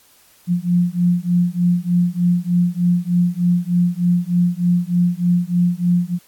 sine beating tone pair, 174.4 / 177.7 Hz, F3 / F3, -2 / +30 cents, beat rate 3.3 Hz, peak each -17 dBFS, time 0.47-6.19 s, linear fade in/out 50 ms, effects white hiss -52 dBFS RMS until 6.27 s + AAC 64 kbps

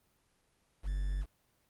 triangle tone with quantisation, 47.77 Hz, G1, 44 cents flat, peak -29 dBFS, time 0.83-1.26 s, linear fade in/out 50 ms, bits 9, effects pink hiss -73 dBFS RMS until 1.69 s + Opus 24 kbps

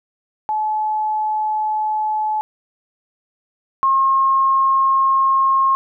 sine tone pair in turn, 859 / 1075.1 Hz, A5 / C6, -42 / +47 cents, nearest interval major third, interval 389 cents, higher second, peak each -17 / -12 dBFS, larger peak second, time 0.49-2.41 / 3.83-5.75 s, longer neither, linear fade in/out 0 ms, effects none

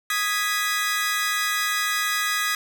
sawtooth chord, G# minor, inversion second, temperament equal, 1244.5 / 1661.2 / 1975.5 Hz, D#6 / G#6 / B6, 0 / 0 / 0 cents, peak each -23 / -23 / -23 dBFS, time 0.1-2.55 s, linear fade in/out 2 ms, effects none

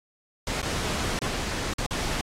pink noise with dropouts, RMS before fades -29 dBFS, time 0.47-2.21 s, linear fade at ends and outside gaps 1 ms, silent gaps 0.617-0.628 / 1.19-1.217 / 1.736-1.783 / 1.863-1.909 s, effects low-pass 8000 Hz 12 dB/octave + AAC 48 kbps

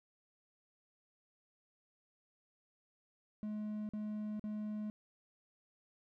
triangle tone bursts, 212 Hz, G#3, 36 cents sharp, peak -36 dBFS, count 3, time 3.43-4.9 s, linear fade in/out 0 ms, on 460 ms, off 45 ms, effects none

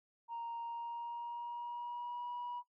sine tone with pitch glide, 932.3 to 969.6 Hz, A#5 to B5, 0 to -32 cents, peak -38 dBFS, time 0.28-2.63 s, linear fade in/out 50 ms, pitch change +68 cents, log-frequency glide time 0.61-2.31 s, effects noise-tail reverb RT60 0.1 s tail -19 dB re dry + tanh soft clip ceiling -37 dBFS

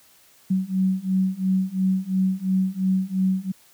sine beating tone pair, 187 / 189.9 Hz, F#3 / F#3, +19 / +45 cents, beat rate 2.9 Hz, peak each -23 / -22 dBFS, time 0.5-3.52 s, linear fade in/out 10 ms, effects white hiss -55 dBFS RMS until 3.73 s + high-pass 60 Hz 12 dB/octave

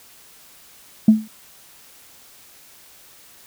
sine tone with exponential decay, 217.5 Hz, A3, 20 cents flat, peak -3 dBFS, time 1.08-1.28 s, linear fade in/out 5 ms, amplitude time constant 43 ms, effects tanh soft clip ceiling -2 dBFS + white hiss -48 dBFS RMS until 3.46 s

